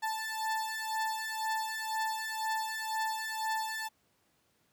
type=beating tone pair; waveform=30% pulse; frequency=880 / 882 Hz; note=A5 / A5; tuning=0 / +4 cents; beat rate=2 Hz; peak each=-33 / -33 dBFS; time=0.02-3.89 s; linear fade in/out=20 ms; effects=pink hiss -72 dBFS RMS until 4.72 s + high-pass 100 Hz 12 dB/octave